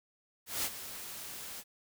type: noise with ADSR envelope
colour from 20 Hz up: white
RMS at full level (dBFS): -32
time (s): 0.46-1.64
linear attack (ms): 180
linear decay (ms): 51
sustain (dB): -12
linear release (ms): 50
effects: none